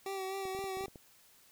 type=tone with vibrato; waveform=25% pulse; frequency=384.5 Hz; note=G4; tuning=33 cents flat; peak=-33 dBFS; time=0.06-0.86 s; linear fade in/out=2 ms; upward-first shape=sine; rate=4 Hz; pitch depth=31 cents each way
type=clicks; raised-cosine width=2 ms; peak=-36 dBFS; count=9; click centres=0.454 / 0.549 / 0.59 / 0.641 / 0.771 / 0.809 / 0.84 / 0.882 / 0.958 s
effects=white hiss -63 dBFS RMS until 1.51 s